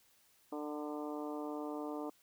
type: harmonic tone with a mistuned harmonic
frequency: 149.4 Hz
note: D3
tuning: 30 cents sharp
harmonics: 2 / 3 / 4 / 5 / 6 / 7 / 8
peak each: -41 / -45 / -47 / -49 / -51 / -52 / -53 dBFS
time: 0.52-2.1 s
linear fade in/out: 5 ms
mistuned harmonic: 7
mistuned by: -37 cents
effects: white hiss -69 dBFS RMS until 2.22 s